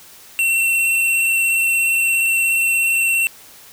square tone with vibrato, 2709 Hz, E7, 47 cents sharp, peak -15 dBFS, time 0.39-3.27 s, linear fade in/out 0 ms, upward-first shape triangle, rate 17 Hz, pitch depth 17 cents each way, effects white hiss -43 dBFS RMS until 3.72 s

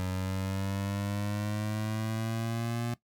25% pulse exponential sweep, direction up, 92 to 119.2 Hz, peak -27 dBFS, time 0-2.94 s, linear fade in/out 0 ms, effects noise-tail reverb RT60 0.1 s tail -17 dB re dry

